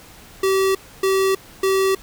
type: tone bursts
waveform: square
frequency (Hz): 384.6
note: G4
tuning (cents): -33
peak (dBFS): -16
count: 3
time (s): 0.43-1.95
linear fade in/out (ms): 5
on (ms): 320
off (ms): 280
effects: pink hiss -44 dBFS RMS until 2.02 s